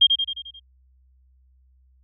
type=tone with echo; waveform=sine; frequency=3214 Hz; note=G7; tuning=43 cents sharp; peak=-10 dBFS; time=0.01-0.07 s; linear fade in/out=10 ms; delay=88 ms; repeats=6; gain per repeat=-5 dB; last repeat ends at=0.598 s; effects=added 64 Hz sine -55 dBFS peak until 2.03 s